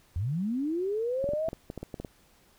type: linear sweep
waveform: sine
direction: up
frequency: 77.9 to 659.3 Hz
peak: -27 dBFS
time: 0.16-1.49 s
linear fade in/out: 0 ms
type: clicks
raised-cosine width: 2 ms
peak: -23 dBFS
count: 11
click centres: 1.242 / 1.29 / 1.335 / 1.485 / 1.531 / 1.701 / 1.777 / 1.83 / 1.942 / 2 / 2.048 s
effects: pink hiss -62 dBFS RMS until 2.58 s